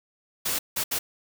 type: noise bursts at uneven times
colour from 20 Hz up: white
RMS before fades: -27 dBFS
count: 3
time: 0.45-0.59 / 0.76-0.84 / 0.91-0.99 s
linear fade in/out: 10 ms
effects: none